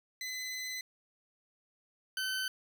20% pulse tone pair in turn, 2023 / 1525.7 Hz, B6 / G6, +41 / -47 cents, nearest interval perfect fourth, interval 488 cents, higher first, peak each -32 / -28 dBFS, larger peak second, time 0.21-0.81 / 2.17-2.48 s, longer first, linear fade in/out 2 ms, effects none

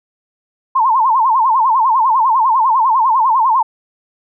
sine tone with vibrato, 968 Hz, B5, 35 cents flat, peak -9 dBFS, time 0.75-3.63 s, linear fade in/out 10 ms, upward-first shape sine, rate 10 Hz, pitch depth 190 cents each way, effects none

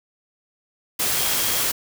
sine tone in noise, 3252 Hz, G#7, 37 cents flat, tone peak -33 dBFS, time 1.16-1.63 s, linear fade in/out 10 ms, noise white, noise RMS -22 dBFS, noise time 0.99-1.72 s, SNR -14 dB, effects none

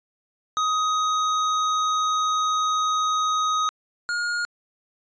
square tone pair in turn, 1256 / 1426.7 Hz, D#6 / F6, +16 / +37 cents, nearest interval major second, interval 221 cents, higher second, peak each -21 / -24 dBFS, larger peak first, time 0.57-3.69 / 4.09-4.45 s, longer first, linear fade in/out 0 ms, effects resampled to 16000 Hz

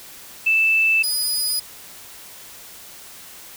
sine / 20% pulse tone pair in turn, 2641 / 4954 Hz, E7 / D#8, +3 / -8 cents, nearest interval major seventh, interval 1089 cents, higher second, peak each -14 dBFS, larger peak neither, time 0.46-1.03 / 1.03-1.6 s, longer neither, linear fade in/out 10 ms, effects white hiss -41 dBFS RMS until 3.56 s

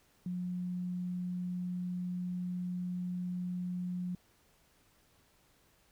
sine tone, 179.4 Hz, F3, 47 cents sharp, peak -34 dBFS, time 0.26-4.15 s, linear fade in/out 2 ms, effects pink hiss -68 dBFS RMS until 5.91 s

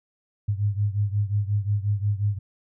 sine beating tone pair, 101 / 106.6 Hz, G#2 / G#2, -48 / +46 cents, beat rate 5.6 Hz, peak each -23 / -26 dBFS, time 0.48-2.39 s, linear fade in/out 10 ms, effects none

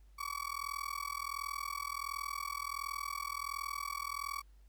35% pulse tone with amplitude modulation, 1136 Hz, C#6, 42 cents sharp, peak -32 dBFS, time 0.18-4.42 s, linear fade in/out 20 ms, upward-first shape sine, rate 41.4 Hz, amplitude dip 100%, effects added 50 Hz sine -57 dBFS peak until 4.68 s + pink hiss -75 dBFS RMS until 4.68 s

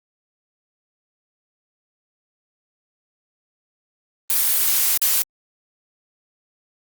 blue noise with dropouts, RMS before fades -18 dBFS, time 4.3-5.22 s, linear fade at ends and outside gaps 0 ms, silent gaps 4.974-5.018 s, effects Opus 32 kbps

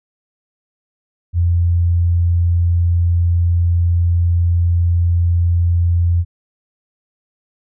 sine tone, 86.2 Hz, F2, 22 cents flat, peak -11 dBFS, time 1.33-6.25 s, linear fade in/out 50 ms, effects none

